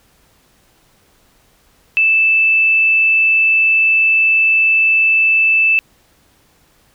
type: tone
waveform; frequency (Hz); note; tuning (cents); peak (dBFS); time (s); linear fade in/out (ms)
sine; 2637; E7; 0; -9; 1.97-5.79; 0
effects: pink hiss -54 dBFS RMS until 6.94 s